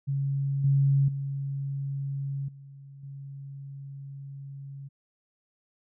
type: tone with level steps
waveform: sine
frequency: 138.4 Hz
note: C#3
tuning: 2 cents flat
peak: -25 / -19 / -29 / -44 / -38 dBFS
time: 0.07-4.89 s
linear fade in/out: 20 ms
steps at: 0.64 / 1.08 / 2.48 / 3.03 s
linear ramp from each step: 5 ms
effects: none